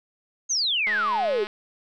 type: exponential sweep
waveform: sine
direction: down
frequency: 6645 to 374.7 Hz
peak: -21 dBFS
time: 0.49-1.45 s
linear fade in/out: 20 ms
type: click train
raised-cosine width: 0.3 ms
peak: -19 dBFS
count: 128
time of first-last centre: 0.87-1.469 s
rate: 212 Hz
effects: none